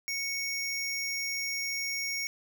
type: tone pair together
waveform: square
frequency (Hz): 2217 / 5586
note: C#7 / F8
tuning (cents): 0 / -1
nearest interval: octave + major third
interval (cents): 1599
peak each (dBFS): -34 / -35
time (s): 0.08-2.27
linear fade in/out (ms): 0
effects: none